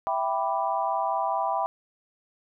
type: chord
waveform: sine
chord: E minor seventh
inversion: none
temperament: equal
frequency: 659.3 / 784 / 987.8 / 1174.7 Hz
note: E5 / G5 / B5 / D6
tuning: 0 / 0 / 0 / 0 cents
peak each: -30 / -28 / -28 / -34 dBFS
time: 0.07-1.66 s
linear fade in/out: 0 ms
effects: none